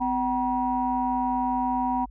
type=tone cluster; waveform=sine; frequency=253.8 / 761 / 960 Hz; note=B3 / F#5 / B5; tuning=+47 / +48 / -49 cents; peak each=-27 / -27 / -26 dBFS; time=0-2.06 s; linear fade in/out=20 ms; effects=tanh soft clip ceiling -13 dBFS + added 50 Hz sine -42 dBFS peak until 2.1 s